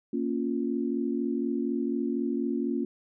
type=chord; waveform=sine; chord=Bb minor; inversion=none; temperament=equal with one note detuned; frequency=233.1 / 277.2 / 350.8 Hz; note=Bb3 / Db4 / F4; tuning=0 / 0 / +8 cents; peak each=-30 / -30 / -32 dBFS; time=0.13-2.85 s; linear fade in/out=5 ms; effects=none